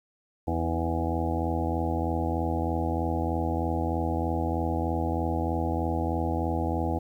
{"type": "harmonic tone with a mistuned harmonic", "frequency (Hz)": 83.2, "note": "E2", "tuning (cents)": 17, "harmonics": [1, 2, 3, 4, 5, 6, 7, 8, 9, 10], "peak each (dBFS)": [-29, -36, -34, -32, -44, -35, -43, -38, -35, -36], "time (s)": [0.47, 6.99], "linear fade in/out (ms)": 10, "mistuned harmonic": 4, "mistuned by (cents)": -44, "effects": ["10-bit"]}